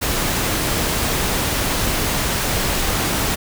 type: noise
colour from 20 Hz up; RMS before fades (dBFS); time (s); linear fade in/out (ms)
pink; -20; 0.01-3.36; 20
effects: none